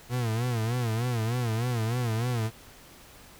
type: tone with vibrato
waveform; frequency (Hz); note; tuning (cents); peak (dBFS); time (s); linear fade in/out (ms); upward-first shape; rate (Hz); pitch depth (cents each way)
40% pulse; 117.3; A#2; +11; -25; 0.09-2.51; 50; sine; 3.3; 120
effects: pink hiss -51 dBFS RMS until 3.39 s